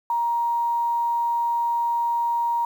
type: tone with quantisation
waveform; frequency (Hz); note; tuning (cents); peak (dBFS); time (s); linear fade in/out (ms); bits
sine; 940; A#5; +14; -20; 0.1-2.65; 2; 8
effects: none